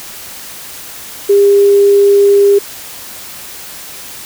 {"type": "tone", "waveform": "sine", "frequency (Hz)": 402.1, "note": "G4", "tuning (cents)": 44, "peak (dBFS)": -4, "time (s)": [1.29, 2.59], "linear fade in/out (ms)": 10, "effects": ["white hiss -29 dBFS RMS until 4.25 s"]}